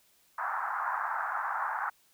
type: band-pass noise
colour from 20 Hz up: pink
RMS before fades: -33 dBFS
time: 0.38-1.9 s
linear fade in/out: 5 ms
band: 800 to 1600 Hz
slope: 48 dB/octave
effects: white hiss -66 dBFS RMS until 2.13 s